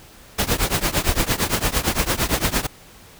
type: noise with tremolo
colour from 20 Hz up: pink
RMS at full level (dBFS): -17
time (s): 0.38-2.67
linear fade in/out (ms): 10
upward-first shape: triangle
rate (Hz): 8.8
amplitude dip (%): 95
effects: pink hiss -46 dBFS RMS until 3.19 s